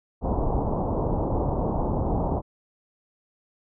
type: low-pass noise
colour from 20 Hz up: pink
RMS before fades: -25 dBFS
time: 0.21-2.42 s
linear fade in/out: 50 ms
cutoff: 970 Hz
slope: 48 dB/octave
effects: none